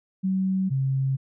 sine tone pair in turn, 189.5 / 134.26 Hz, F#3 / C3, +42 / +45 cents, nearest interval tritone, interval 597 cents, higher first, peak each -21 dBFS, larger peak neither, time 0.23-0.7 / 0.7-1.17 s, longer neither, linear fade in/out 20 ms, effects none

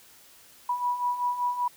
sine beating tone pair, 975 / 980.2 Hz, B5 / B5, -23 / -13 cents, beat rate 5.2 Hz, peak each -32 / -26 dBFS, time 0.69-1.68 s, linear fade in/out 5 ms, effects white hiss -54 dBFS RMS until 1.76 s

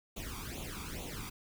pink noise with flanger, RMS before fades -42 dBFS, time 0.16-1.3 s, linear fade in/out 10 ms, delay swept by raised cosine 0.29 to 0.87 ms, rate 2.3 Hz, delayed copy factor +0.8, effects none

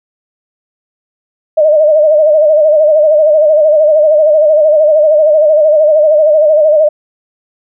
sine tone with vibrato, 613 Hz, D#5, 26 cents flat, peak -4 dBFS, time 1.57-6.89 s, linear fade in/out 10 ms, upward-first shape sine, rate 13 Hz, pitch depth 72 cents each way, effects none

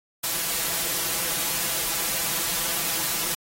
white noise with comb filter, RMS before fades -26 dBFS, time 0.23-3.35 s, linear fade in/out 10 ms, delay 6 ms, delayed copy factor +0.75, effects AAC 48 kbps

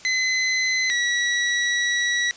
sawtooth tone pair in turn, 2035 / 1934.3 Hz, C7 / B6, -49 / -37 cents, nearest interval minor second, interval 88 cents, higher first, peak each -16 dBFS, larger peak neither, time 0.05-0.9 / 0.9-2.31 s, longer second, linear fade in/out 0 ms, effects white hiss -45 dBFS RMS until 2.36 s + resampled to 16000 Hz

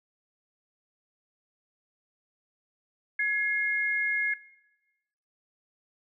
sine tone pair together, 1680 / 2142 Hz, G#6 / C7, +19 / +40 cents, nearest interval major third, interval 421 cents, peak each -27 dBFS, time 3.19-4.34 s, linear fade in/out 5 ms, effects noise-tail reverb RT60 1.0 s tail -19 dB re dry

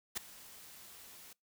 white noise with ADSR envelope, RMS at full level -34 dBFS, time 0.15-1.33 s, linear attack 23 ms, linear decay 6 ms, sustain -20 dB, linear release 5 ms, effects noise-tail reverb RT60 0.2 s tail -25 dB re dry

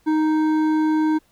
sine tone with hard clipping, 311.1 Hz, D#4, in tune, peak -18 dBFS, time 0.06-1.19 s, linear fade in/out 20 ms, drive 9 dB, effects pink hiss -61 dBFS RMS until 1.31 s

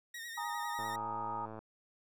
sawtooth tone with vibrato, 1864.7 Hz, A#6, in tune, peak -39 dBFS, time 0.14-0.96 s, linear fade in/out 5 ms, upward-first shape sine, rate 10 Hz, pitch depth 49 cents each way
sine chord, Ab suspended second, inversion none, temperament equal, 830.6 / 932.3 / 1244.5 Hz, Ab5 / Bb5 / Eb6, 0 / 0 / 0 cents, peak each -42 / -39 / -42 dBFS, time 0.37-1.46 s, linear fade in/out 10 ms
click train, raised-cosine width 1 ms, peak -32 dBFS, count 89, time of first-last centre 0.79-1.59 s, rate 110 Hz
effects none

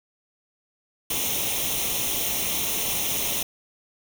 white noise with comb filter, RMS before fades -26 dBFS, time 1.1-3.43 s, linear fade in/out 5 ms, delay 0.32 ms, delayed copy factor +0.7, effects none

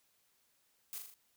blue noise with echo, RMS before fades -43 dBFS, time 0.93-0.98 s, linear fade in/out 0 ms, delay 40 ms, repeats 4, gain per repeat -4 dB, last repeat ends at 1.14 s, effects white hiss -74 dBFS RMS until 1.36 s

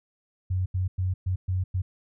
sine tone bursts at uneven times, 92.5 Hz, F#2, in tune, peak -23 dBFS, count 6, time 0.5-0.66 / 0.74-0.88 / 0.98-1.14 / 1.26-1.36 / 1.48-1.64 / 1.74-1.82 s, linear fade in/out 10 ms, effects none

